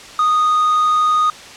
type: tone with quantisation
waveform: triangle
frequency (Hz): 1239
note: D#6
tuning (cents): -8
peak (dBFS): -10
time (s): 0.19-1.3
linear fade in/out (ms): 2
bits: 5
effects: white hiss -36 dBFS RMS until 1.56 s + low-pass 6000 Hz 12 dB/octave